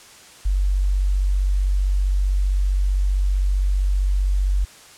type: tone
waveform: sine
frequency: 47.69 Hz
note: G1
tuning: 47 cents flat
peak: -16 dBFS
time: 0.45-4.65 s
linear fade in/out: 10 ms
effects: white hiss -45 dBFS RMS until 4.97 s + low-pass 9000 Hz 12 dB/octave